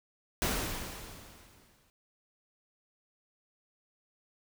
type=noise with exponential decay; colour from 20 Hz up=pink; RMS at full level=-29 dBFS; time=0.42-1.9 s; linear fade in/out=0 ms; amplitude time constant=320 ms; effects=none